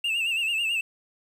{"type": "tone with vibrato", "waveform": "triangle", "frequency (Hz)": 2716, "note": "F7", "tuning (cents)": -49, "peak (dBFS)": -22, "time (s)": [0.04, 0.81], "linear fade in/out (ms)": 5, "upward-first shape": "sine", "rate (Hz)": 9.1, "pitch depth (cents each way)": 83, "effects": ["9-bit"]}